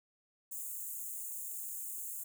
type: high-pass noise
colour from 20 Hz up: white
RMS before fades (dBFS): -42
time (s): 0.51-2.24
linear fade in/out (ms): 10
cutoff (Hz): 6700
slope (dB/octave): 96
effects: none